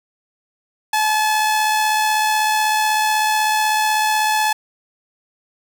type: tone with amplitude modulation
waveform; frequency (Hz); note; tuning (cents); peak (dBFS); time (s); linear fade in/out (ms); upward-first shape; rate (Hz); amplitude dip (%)
sawtooth; 860; A5; -40; -10; 0.93-4.53; 5; sine; 76.1; 30
effects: none